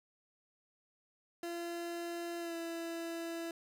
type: tone with pitch glide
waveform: 30% pulse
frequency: 341.9 to 333.9 Hz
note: F4 to E4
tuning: -37 to +22 cents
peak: -36 dBFS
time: 1.43-3.51 s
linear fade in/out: 2 ms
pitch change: -41 cents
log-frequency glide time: 2.39-2.55 s
effects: none